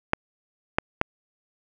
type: clicks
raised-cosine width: 0.5 ms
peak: -4 dBFS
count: 3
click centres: 0.134 / 0.785 / 1.014 s
effects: none